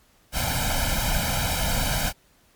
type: noise with comb filter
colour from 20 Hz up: pink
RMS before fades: -24 dBFS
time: 0.32-2.13 s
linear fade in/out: 50 ms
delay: 1.3 ms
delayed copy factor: +1
effects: pink hiss -60 dBFS RMS until 2.55 s + MP3 96 kbps